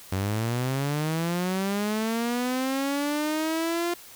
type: linear sweep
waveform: sawtooth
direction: up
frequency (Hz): 92.2 to 349.2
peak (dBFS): -21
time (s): 0.12-3.94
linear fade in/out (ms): 5
effects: white hiss -47 dBFS RMS until 4.15 s